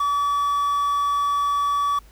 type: tone with quantisation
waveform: triangle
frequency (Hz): 1144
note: D6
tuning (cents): -46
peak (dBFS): -17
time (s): 0-1.99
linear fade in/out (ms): 5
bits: 7
effects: added 51 Hz sine -47 dBFS peak until 2.11 s + pink hiss -55 dBFS RMS until 2.11 s